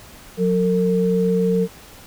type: tone pair together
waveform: sine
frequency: 181.6 / 453.9 Hz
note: F#3 / A#4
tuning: -32 / -46 cents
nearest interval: octave + major third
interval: 1586 cents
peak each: -18 dBFS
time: 0.37-1.68 s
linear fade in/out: 50 ms
effects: pink hiss -43 dBFS RMS until 2.06 s